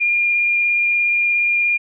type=tone with vibrato; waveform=sine; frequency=2410 Hz; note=D7; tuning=44 cents sharp; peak=-14 dBFS; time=0-1.78 s; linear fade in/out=20 ms; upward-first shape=sine; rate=17 Hz; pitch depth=8 cents each way; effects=none

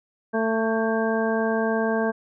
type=harmonic tone with a mistuned harmonic; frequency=223 Hz; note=A3; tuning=23 cents sharp; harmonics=1 / 2 / 3 / 4 / 5 / 7; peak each=-25 / -25 / -27 / -32 / -35 / -30 dBFS; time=0.33-2.12 s; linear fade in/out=20 ms; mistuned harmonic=7; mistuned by=+28 cents; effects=none

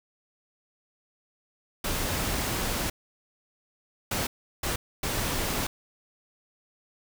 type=noise bursts at uneven times; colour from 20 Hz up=pink; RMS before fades=-29 dBFS; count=4; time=1.84-2.9 / 4.11-4.27 / 4.63-4.76 / 5.03-5.67 s; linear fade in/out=5 ms; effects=none

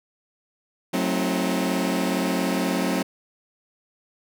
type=chord; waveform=sawtooth; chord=F# diminished seventh; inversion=none; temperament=just; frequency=185 / 222 / 266.4 / 319.7 Hz; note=F#3 / A3 / C4 / Eb4; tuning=0 / +16 / +31 / +47 cents; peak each=-22 / -25 / -22 / -26 dBFS; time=0.93-3.03 s; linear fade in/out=10 ms; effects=none

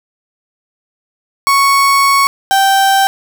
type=tone pair in turn; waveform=35% pulse; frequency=1108.7 / 780.6 Hz; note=C#6 / G5; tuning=0 / -8 cents; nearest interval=tritone; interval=608 cents; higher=first; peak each=-6 dBFS; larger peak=neither; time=1.47-2.27 / 2.51-3.07 s; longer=first; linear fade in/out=0 ms; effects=8-bit

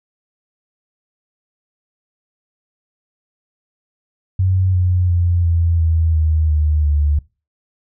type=tone with pitch steps; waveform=sine; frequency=93.3 / 90.17 / 87.15 / 84.23 / 81.41 / 78.68 / 76.05 / 73.5 Hz; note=F#2 / F#2 / F2 / E2 / E2 / D#2 / D#2 / D2; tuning=+15 / -44 / -3 / +38 / -21 / +20 / -39 / +2 cents; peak=-12 dBFS; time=4.39-7.19 s; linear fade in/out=5 ms; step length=350 ms; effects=noise-tail reverb RT60 0.3 s tail -22 dB re dry

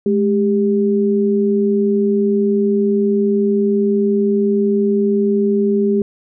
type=tone pair together; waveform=sine; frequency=210.7 / 397.8 Hz; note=G#3 / G4; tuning=+25 / +25 cents; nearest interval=major seventh; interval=1100 cents; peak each=-15 dBFS; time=0.06-6.02 s; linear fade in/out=2 ms; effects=none

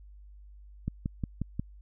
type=click train; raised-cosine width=5 ms; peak=-18 dBFS; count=5; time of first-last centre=0.88-1.596 s; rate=5.59 Hz; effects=added 50 Hz sine -48 dBFS peak until 1.81 s

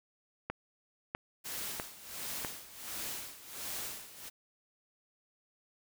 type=click train; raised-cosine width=0.5 ms; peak=-20 dBFS; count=4; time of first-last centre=0.5-2.448 s; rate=1.54 Hz
type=noise with tremolo; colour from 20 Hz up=white; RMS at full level=-39 dBFS; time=1.44-4.3 s; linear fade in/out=20 ms; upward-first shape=sine; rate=1.4 Hz; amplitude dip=80%
effects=none

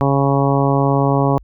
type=harmonic tone; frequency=138.59 Hz; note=C#3; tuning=in tune; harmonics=1 / 2 / 3 / 4 / 5 / 6 / 7 / 8; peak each=-16 / -19 / -21 / -22 / -23 / -24 / -24 / -25 dBFS; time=0.01-1.38 s; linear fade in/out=0 ms; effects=added 50 Hz sine -40 dBFS peak until 1.43 s

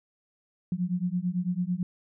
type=beating tone pair; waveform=sine; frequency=174.61 / 183.61 Hz; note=F3 / F#3; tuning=0 / -13 cents; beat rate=9 Hz; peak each=-29 dBFS; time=0.72-1.83 s; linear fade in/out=2 ms; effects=none

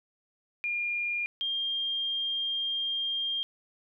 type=tone pair in turn; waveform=sine; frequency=2413 / 3206 Hz; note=D7 / G7; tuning=+46 / +38 cents; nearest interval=perfect fourth; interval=492 cents; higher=second; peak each=-28 dBFS; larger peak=neither; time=0.64-1.26 / 1.41-3.43 s; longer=second; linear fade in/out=0 ms; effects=none

